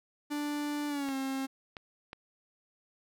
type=tone with pitch glide; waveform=45% pulse; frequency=293.7 to 267.8 Hz; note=D4 to C4; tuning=0 to +40 cents; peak=-32 dBFS; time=0.3-1.47 s; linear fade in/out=20 ms; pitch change=-160 cents; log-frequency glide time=0.88-1.15 s
type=clicks; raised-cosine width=0.3 ms; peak=-26 dBFS; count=3; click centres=1.088 / 1.768 / 2.131 s
effects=none